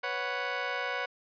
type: chord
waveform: 15% pulse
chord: B suspended second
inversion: none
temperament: just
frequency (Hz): 493.9 / 555.6 / 740.8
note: B4 / C#5 / F#5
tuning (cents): 0 / +4 / +2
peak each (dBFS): -30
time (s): 0.03-1.06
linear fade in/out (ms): 10
effects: resampled to 11025 Hz